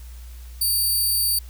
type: tone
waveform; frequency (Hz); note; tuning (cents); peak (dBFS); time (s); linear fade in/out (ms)
5% pulse; 4617; D8; -30; -12; 0.61-1.39; 5
effects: added 60 Hz sine -36 dBFS peak until 1.49 s + white hiss -51 dBFS RMS until 1.49 s